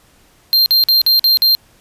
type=tone bursts; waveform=square; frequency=4178 Hz; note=C8; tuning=3 cents flat; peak=-9 dBFS; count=6; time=0.53-1.55 s; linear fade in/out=0 ms; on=130 ms; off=48 ms; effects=pink hiss -51 dBFS RMS until 1.8 s + resampled to 32000 Hz